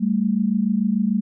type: tone pair together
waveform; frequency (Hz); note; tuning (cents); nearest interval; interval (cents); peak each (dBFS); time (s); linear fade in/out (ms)
sine; 196.4 / 223.2; G3 / A3; +4 / +25; major second; 221; -20; 0-1.21; 20
effects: none